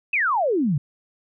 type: exponential sweep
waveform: sine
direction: down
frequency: 2671 to 130.81 Hz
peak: -18 dBFS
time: 0.13-0.78 s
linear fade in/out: 5 ms
effects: none